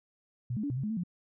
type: tone with pitch steps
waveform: sine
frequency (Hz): 122.2 / 212.3 / 286.7 / 124.5 / 134.4 / 211.8 / 223.1 / 176.4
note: B2 / G#3 / D4 / B2 / C3 / G#3 / A3 / F3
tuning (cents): -18 / +38 / -42 / +14 / +47 / +34 / +24 / +18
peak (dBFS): -30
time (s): 0.5-1.036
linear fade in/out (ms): 5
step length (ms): 67
effects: none